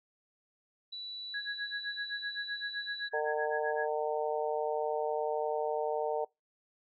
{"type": "tone", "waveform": "sine", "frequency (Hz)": 3949, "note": "B7", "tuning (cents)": -1, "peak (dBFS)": -39, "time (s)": [0.92, 3.09], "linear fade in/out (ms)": 10}
{"type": "tone with tremolo", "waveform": "sine", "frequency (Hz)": 1661.2, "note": "G#6", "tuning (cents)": 0, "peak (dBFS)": -33, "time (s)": [1.34, 3.88], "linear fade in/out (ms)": 2, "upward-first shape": "sine", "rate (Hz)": 7.8, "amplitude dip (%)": 95}
{"type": "harmonic tone", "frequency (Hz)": 151.8, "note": "D#3", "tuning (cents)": -42, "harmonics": [3, 4, 5, 6], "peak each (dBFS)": [-33, -35, -37, -39], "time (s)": [3.13, 6.25], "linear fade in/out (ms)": 10}
{"effects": ["noise-tail reverb RT60 0.2 s tail -24 dB re dry"]}